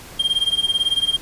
triangle tone with tremolo, 3202 Hz, G7, 36 cents sharp, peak -12 dBFS, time 0.19-1.17 s, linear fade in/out 10 ms, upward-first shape sine, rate 18 Hz, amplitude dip 90%, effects pink hiss -39 dBFS RMS until 1.21 s + resampled to 32000 Hz

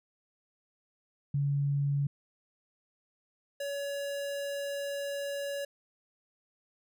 sine / square tone pair in turn, 141.7 / 564.3 Hz, C#3 / C#5, +38 / +31 cents, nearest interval 2 octaves, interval 2393 cents, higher second, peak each -26 / -34 dBFS, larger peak first, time 1.34-2.07 / 3.6-5.65 s, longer second, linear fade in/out 5 ms, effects none

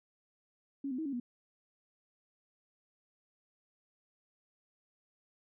sine tone with pitch steps, 277 / 254.2 / 318.3 / 277.8 / 242.7 Hz, C#4 / C4 / D#4 / C#4 / B3, -1 / -50 / +39 / +4 / -30 cents, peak -34 dBFS, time 0.84-1.2 s, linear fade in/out 5 ms, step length 72 ms, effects none

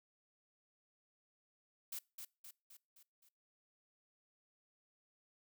blue noise with echo, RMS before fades -44 dBFS, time 1.92-1.99 s, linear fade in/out 5 ms, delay 260 ms, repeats 5, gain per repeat -5 dB, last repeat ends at 3.29 s, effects noise-tail reverb RT60 0.3 s tail -24 dB re dry

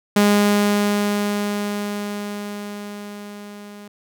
sawtooth tone with level ramp, 205.5 Hz, G#3, 18 cents flat, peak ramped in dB -8 to -33 dBFS, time 0.16-3.88 s, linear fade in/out 5 ms, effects none

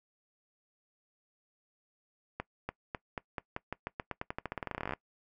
accelerating click train, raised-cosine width 0.5 ms, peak -20 dBFS, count 29, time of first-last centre 2.4-4.935 s, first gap 290 ms, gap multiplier 0.89, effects noise-tail reverb RT60 0.1 s tail -21 dB re dry

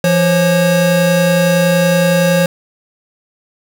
square tone pair together, 170.42 / 542 Hz, F3 / C#5, -42 / -39 cents, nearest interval octave + minor sixth, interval 2003 cents, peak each -13 dBFS, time 0.04-2.46 s, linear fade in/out 2 ms, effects none

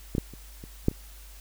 clicks, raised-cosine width 3 ms, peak -15 / -12 / -30 / -28 / -8 / -29 dBFS, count 6, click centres 0.151 / 0.182 / 0.337 / 0.639 / 0.884 / 0.914 s, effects added 50 Hz sine -45 dBFS peak until 1.4 s + white hiss -52 dBFS RMS until 1.4 s

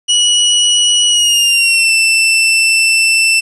sawtooth tone with pitch glide, 2927 to 2669 Hz, F#7 to E7, -19 to +21 cents, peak -5 dBFS, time 0.08-3.41 s, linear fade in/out 20 ms, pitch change -160 cents, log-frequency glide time 1.08-1.92 s, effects resampled to 24000 Hz + 7-bit

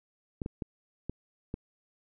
clicks, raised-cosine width 3 ms, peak -21 dBFS, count 5, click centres 0.418 / 0.461 / 0.622 / 1.096 / 1.541 s, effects none

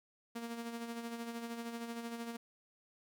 sawtooth tone with tremolo, 233.1 Hz, A#3, in tune, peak -35 dBFS, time 0.35-2.37 s, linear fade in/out 10 ms, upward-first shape sine, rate 13 Hz, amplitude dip 50%, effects none

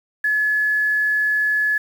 sine tone with quantisation, 1707 Hz, G#6, 47 cents sharp, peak -16 dBFS, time 0.24-1.78 s, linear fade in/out 5 ms, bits 7, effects none

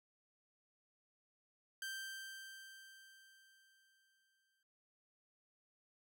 sawtooth tone with exponential decay, 1568 Hz, G6, in tune, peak -38 dBFS, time 1.82-4.63 s, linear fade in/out 2 ms, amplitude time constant 610 ms, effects none

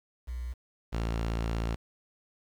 sine / sawtooth tone pair in turn, 61.1 / 56.44 Hz, B1 / A1, -18 / +45 cents, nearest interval minor second, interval 137 cents, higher first, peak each -33 / -25 dBFS, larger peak second, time 0.27-0.54 / 0.92-1.76 s, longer second, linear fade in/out 20 ms, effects low-pass 6000 Hz 12 dB/octave + 9-bit

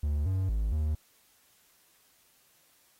triangle tone with pitch steps, 73.5 / 94.6 / 53.2 / 76.6 Hz, D2 / F#2 / G#1 / D#2, +2 / +39 / +42 / -27 cents, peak -24 dBFS, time 0.03-0.95 s, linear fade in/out 5 ms, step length 230 ms, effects white hiss -65 dBFS RMS until 2.99 s + AAC 48 kbps

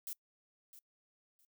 violet noise with echo, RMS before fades -42 dBFS, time 0.07-0.13 s, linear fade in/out 0 ms, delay 660 ms, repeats 2, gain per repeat -14 dB, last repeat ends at 1.45 s, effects noise-tail reverb RT60 0.1 s tail -24 dB re dry

